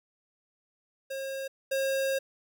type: tone pair in turn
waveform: square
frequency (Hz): 539 / 539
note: C#5 / C#5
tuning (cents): -49 / -49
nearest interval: unison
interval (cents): 0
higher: neither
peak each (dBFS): -34 / -27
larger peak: second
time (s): 1.1-1.48 / 1.71-2.19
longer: second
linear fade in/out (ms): 10
effects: none